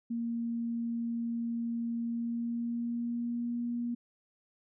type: tone with pitch glide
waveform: sine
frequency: 233.1 to 238.4 Hz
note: A#3 to A#3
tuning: 0 to +39 cents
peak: -31 dBFS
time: 0.1-3.95 s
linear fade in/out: 10 ms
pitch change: +39 cents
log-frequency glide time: 2.02-3.6 s
effects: none